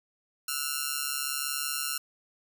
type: ring-modulated tone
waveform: 5% pulse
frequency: 1383 Hz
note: F6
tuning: 17 cents flat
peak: -15 dBFS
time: 0.48-1.98 s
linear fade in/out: 5 ms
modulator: 70.5 Hz
effects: none